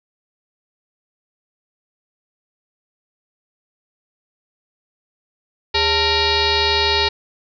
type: tone with frequency modulation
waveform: sine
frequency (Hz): 2349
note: D7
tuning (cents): 0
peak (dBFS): -14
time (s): 5.74-7.09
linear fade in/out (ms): 10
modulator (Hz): 485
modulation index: 4.7
effects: none